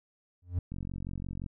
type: tone with exponential growth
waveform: triangle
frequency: 88.5 Hz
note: F2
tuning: 23 cents sharp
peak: -22 dBFS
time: 0.42-0.59 s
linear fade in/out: 5 ms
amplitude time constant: 35 ms
type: click train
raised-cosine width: 5 ms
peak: -26 dBFS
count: 35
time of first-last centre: 0.72-1.462 s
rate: 45.8 Hz
effects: none